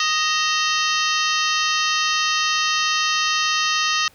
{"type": "harmonic tone with a mistuned harmonic", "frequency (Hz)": 622.3, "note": "D#5", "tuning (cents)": 0, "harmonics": [2, 3, 4, 5, 6, 7, 8, 9, 10], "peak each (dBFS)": [-23, -25, -26, -27, -28, -28, -29, -30, -30], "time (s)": [0, 4.08], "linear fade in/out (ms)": 2, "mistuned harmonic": 4, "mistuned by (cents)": 130, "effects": ["pink hiss -53 dBFS RMS until 4.14 s"]}